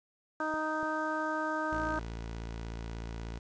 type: harmonic tone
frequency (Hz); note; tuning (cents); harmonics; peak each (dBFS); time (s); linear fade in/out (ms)
311.1; D#4; 0; 1 / 2 / 3 / 4 / 5; -37 / -37 / -37 / -37 / -37; 0.4-1.99; 2
type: clicks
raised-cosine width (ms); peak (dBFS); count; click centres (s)
2; -32; 2; 0.54 / 0.83
type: tone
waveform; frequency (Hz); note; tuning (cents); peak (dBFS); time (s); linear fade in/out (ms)
sawtooth; 56.5; A1; +47; -34; 1.72-3.39; 5
effects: resampled to 16000 Hz + 9-bit